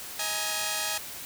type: chord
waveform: 5% pulse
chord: D# suspended fourth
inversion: none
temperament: equal with one note detuned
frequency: 633.5 / 830.6 / 932.3 Hz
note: D#5 / G#5 / A#5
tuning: +31 / 0 / 0 cents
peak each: -22 / -19 / -25 dBFS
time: 0.19-0.98 s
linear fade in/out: 5 ms
effects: white hiss -40 dBFS RMS until 1.25 s